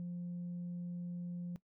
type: tone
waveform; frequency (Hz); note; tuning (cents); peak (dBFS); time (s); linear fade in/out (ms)
sine; 175.4; F3; +8; -37; 0-1.56; 0
effects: noise-tail reverb RT60 0.1 s tail -19 dB re dry + tanh soft clip ceiling -37 dBFS